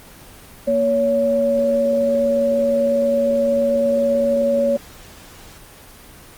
sine tone pair together, 234 / 561.4 Hz, A#3 / C#5, +7 / +22 cents, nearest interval octave + minor third, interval 1515 cents, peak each -22 / -15 dBFS, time 0.67-4.77 s, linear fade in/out 10 ms, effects pink hiss -42 dBFS RMS until 6.37 s + Opus 24 kbps

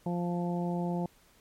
harmonic tone, 174.61 Hz, F3, in tune, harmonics 1 / 2 / 3 / 4 / 5, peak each -30 / -37 / -40 / -40 / -41 dBFS, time 0.06-1.06 s, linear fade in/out 2 ms, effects pink hiss -63 dBFS RMS until 1.4 s + MP3 64 kbps

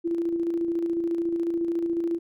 sine tone with tremolo, 337.6 Hz, E4, 41 cents sharp, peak -22 dBFS, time 0.04-2.19 s, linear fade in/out 20 ms, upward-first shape square, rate 14 Hz, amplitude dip 35%, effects none

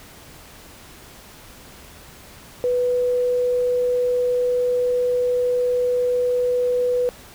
sine tone, 493.9 Hz, B4, in tune, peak -17 dBFS, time 2.64-7.09 s, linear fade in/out 0 ms, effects pink hiss -44 dBFS RMS until 7.34 s

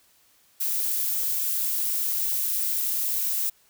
violet noise, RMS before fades -26 dBFS, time 0.6-3.5 s, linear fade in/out 10 ms, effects white hiss -61 dBFS RMS until 3.69 s

